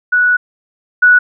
sine tone pair in turn, 1472 / 1472 Hz, F#6 / F#6, -9 / -9 cents, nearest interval unison, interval 0 cents, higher neither, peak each -8 / -4 dBFS, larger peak second, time 0.12-0.37 / 1.02-1.19 s, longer first, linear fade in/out 10 ms, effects none

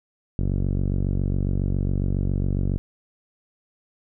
5% pulse tone with low-pass filter, 47.28 Hz, F#1, 38 cents sharp, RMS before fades -23 dBFS, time 0.39-2.78 s, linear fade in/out 0 ms, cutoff 150 Hz, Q 0.54, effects none

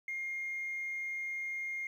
sine tone, 2126 Hz, C7, 27 cents sharp, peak -34 dBFS, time 0.08-1.87 s, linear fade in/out 2 ms, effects tanh soft clip ceiling -32 dBFS + 11-bit

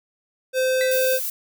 square tone, 517 Hz, C5, 21 cents flat, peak -19 dBFS, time 0.53-1.2 s, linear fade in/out 50 ms
35% pulse tone with exponential decay, 1975.5 Hz, B6, in tune, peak -22 dBFS, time 0.81-1.07 s, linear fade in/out 0 ms, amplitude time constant 55 ms
violet noise, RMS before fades -27 dBFS, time 0.91-1.3 s, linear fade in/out 5 ms
effects none

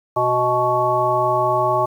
harmonic tone with a mistuned harmonic, 123.47 Hz, B2, in tune, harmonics 1 / 3 / 5 / 7 / 9, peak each -28 / -24 / -20 / -21 / -20 dBFS, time 0.16-1.86 s, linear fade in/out 10 ms, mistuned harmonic 5, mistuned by +23 cents, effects 8-bit

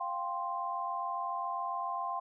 sine chord, F suspended second, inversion none, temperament just, 698.5 / 785.8 / 1047.7 Hz, F5 / G5 / C6, 0 / +4 / +2 cents, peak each -39 / -39 / -35 dBFS, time 0-2.2 s, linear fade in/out 10 ms, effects none

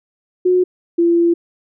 sine tone pair in turn, 363.9 / 340.6 Hz, F#4 / F4, -29 / -43 cents, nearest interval minor second, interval 114 cents, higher first, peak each -10 dBFS, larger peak neither, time 0.45-0.64 / 0.98-1.34 s, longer second, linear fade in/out 10 ms, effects none

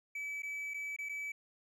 triangle tone with dropouts, 2296 Hz, D7, 40 cents flat, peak -36 dBFS, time 0.15-1.32 s, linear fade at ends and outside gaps 5 ms, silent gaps 0.422-0.431 / 0.738-0.742 / 0.964-0.986 / 1.089-1.093 s, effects none

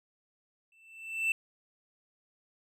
triangle tone with exponential growth, 2664 Hz, E7, 18 cents sharp, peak -22 dBFS, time 0.72-1.32 s, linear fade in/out 2 ms, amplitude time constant 130 ms, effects none

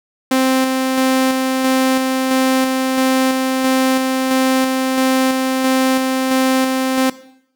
sawtooth tone with tremolo, 261.6 Hz, C4, in tune, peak -8 dBFS, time 0.31-7.1 s, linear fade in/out 5 ms, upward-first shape square, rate 1.5 Hz, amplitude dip 30%, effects noise-tail reverb RT60 0.7 s tail -17 dB re dry

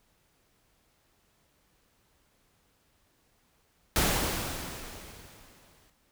pink noise with exponential decay, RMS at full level -24 dBFS, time 3.96-5.9 s, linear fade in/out 1 ms, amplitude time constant 420 ms, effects pink hiss -69 dBFS RMS until 6.11 s

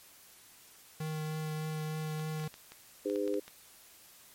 square tone with vibrato, 155.56 Hz, D#3, in tune, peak -35 dBFS, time 1-2.48 s, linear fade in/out 5 ms, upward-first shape triangle, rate 3.3 Hz, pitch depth 12 cents each way
clicks, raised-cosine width 0.2 ms, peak -30 dBFS, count 10, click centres 2.196 / 2.398 / 2.44 / 2.541 / 2.72 / 3.099 / 3.159 / 3.278 / 3.341 / 3.48 s
harmonic tone, 101.7 Hz, G#2, 36 cents flat, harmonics 3 / 4 / 5, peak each -35 / -33 / -35 dBFS, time 3.05-3.4 s, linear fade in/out 10 ms
effects white hiss -57 dBFS RMS until 4.34 s + MP3 64 kbps

